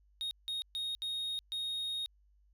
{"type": "tone bursts at uneven times", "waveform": "triangle", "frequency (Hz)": 3729, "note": "A#7", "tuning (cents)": 0, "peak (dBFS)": -33, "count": 5, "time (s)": [[0.21, 0.31], [0.48, 0.62], [0.75, 0.95], [1.02, 1.39], [1.52, 2.06]], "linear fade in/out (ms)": 0, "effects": ["added 50 Hz sine -64 dBFS peak until 2.53 s"]}